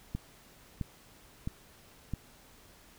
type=click train; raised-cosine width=5 ms; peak=-21 dBFS; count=4; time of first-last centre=0.15-2.137 s; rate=1.51 Hz; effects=pink hiss -58 dBFS RMS until 2.98 s